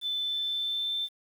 sine tone with pitch glide, 3519 to 3554 Hz, A7 to A7, 0 to +17 cents, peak -28 dBFS, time 0.01-1.09 s, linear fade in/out 50 ms, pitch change +17 cents, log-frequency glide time 0.21-0.97 s, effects 9-bit

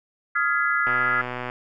sine chord, F half-diminished seventh, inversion third, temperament just, 1257.2 / 1396.9 / 1676.3 / 2012 Hz, Eb6 / F6 / Ab6 / Cb7, +18 / 0 / +16 / +32 cents, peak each -26 / -23 / -25 / -28 dBFS, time 0.35-1.22 s, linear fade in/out 10 ms
click train, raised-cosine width 0.5 ms, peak -15 dBFS, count 79, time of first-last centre 0.87-1.499 s, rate 124 Hz
effects none

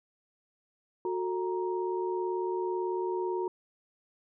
sine tone cluster, 366.5 / 444.6 / 937 Hz, F#4 / A4 / A#5, -16 / +18 / +9 cents, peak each -30 / -38 / -36 dBFS, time 1.05-3.48 s, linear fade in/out 2 ms, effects none

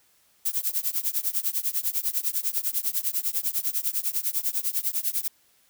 violet noise with tremolo, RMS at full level -23 dBFS, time 0.45-5.28 s, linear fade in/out 10 ms, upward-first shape triangle, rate 10 Hz, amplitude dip 100%, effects white hiss -63 dBFS RMS until 5.69 s

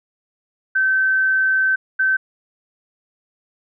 sine tone pair in turn, 1541 / 1541 Hz, G6 / G6, -30 / -30 cents, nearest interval unison, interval 0 cents, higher neither, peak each -14 dBFS, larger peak neither, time 0.75-1.76 / 1.99-2.17 s, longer first, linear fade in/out 10 ms, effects none

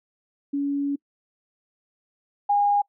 sine tone pair in turn, 282.5 / 815.8 Hz, C#4 / G#5, +33 / -31 cents, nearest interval octave + tritone, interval 1836 cents, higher second, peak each -22 / -17 dBFS, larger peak second, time 0.53-0.96 / 2.49-2.82 s, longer first, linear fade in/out 10 ms, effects noise-tail reverb RT60 0.1 s tail -25 dB re dry

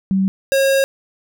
sine / square tone pair in turn, 191.9 / 542.8 Hz, G3 / C#5, -37 / -36 cents, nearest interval octave + tritone, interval 1801 cents, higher second, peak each -13 dBFS, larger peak neither, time 0.11-0.28 / 0.52-0.84 s, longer second, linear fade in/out 0 ms, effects none

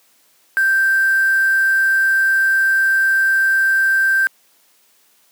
sine tone with quantisation, 1568 Hz, G6, in tune, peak -12 dBFS, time 0.57-4.27 s, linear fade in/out 0 ms, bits 5, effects white hiss -56 dBFS RMS until 5.31 s + high-pass 200 Hz 12 dB/octave

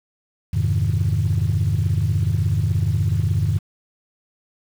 sine chord, F minor seventh, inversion none, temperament equal, 87.31 / 103.83 / 130.81 / 155.56 Hz, F2 / Ab2 / C3 / Eb3, 0 / 0 / 0 / 0 cents, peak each -21 / -19 / -24 / -23 dBFS, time 0.53-3.59 s, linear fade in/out 10 ms, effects tanh soft clip ceiling -11 dBFS + 7-bit

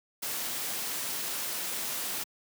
white noise, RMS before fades -34 dBFS, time 0.22-2.24 s, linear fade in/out 10 ms, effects high-pass 150 Hz 12 dB/octave

